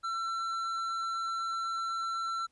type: tone with tanh clipping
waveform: triangle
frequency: 1346 Hz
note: E6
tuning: 36 cents sharp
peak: -33 dBFS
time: 0.03-2.47 s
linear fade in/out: 20 ms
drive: 13 dB
effects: pink hiss -74 dBFS RMS until 2.51 s + resampled to 24000 Hz